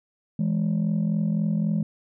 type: tone pair together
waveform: sine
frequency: 164.81 / 208.6 Hz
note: E3 / G#3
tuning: 0 / +8 cents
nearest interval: major third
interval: 408 cents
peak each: -22 dBFS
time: 0.39-1.83 s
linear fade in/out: 5 ms
effects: tanh soft clip ceiling -18 dBFS